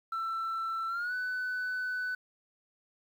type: tone with pitch glide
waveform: sine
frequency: 1336 to 1499.6 Hz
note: E6 to F#6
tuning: +23 to +23 cents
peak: -29 dBFS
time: 0.12-2.15 s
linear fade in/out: 5 ms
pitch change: +200 cents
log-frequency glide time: 0.88-1.14 s
effects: tanh soft clip ceiling -30 dBFS + 10-bit